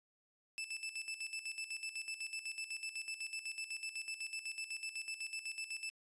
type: tone with tremolo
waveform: sawtooth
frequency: 2637 Hz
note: E7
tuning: in tune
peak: -36 dBFS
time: 0.58-5.9 s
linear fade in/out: 0 ms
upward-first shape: square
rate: 8 Hz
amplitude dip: 70%
effects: resampled to 24000 Hz